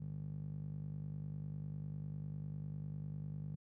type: tone with band-pass filter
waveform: 15% pulse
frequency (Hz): 50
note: G1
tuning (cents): +35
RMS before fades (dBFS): -44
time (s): 0-3.56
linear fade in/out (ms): 10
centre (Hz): 150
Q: 3.3
effects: none